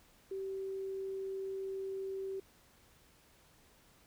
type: tone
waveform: sine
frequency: 385.9 Hz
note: G4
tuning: 27 cents flat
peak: -37 dBFS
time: 0.31-2.4 s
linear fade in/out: 5 ms
effects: pink hiss -65 dBFS RMS until 4.06 s